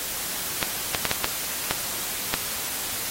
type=clicks; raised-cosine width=0.2 ms; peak=-3 dBFS; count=7; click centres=0.628 / 0.948 / 1.053 / 1.114 / 1.244 / 1.71 / 2.34 s; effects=white hiss -30 dBFS RMS until 3.1 s + AAC 48 kbps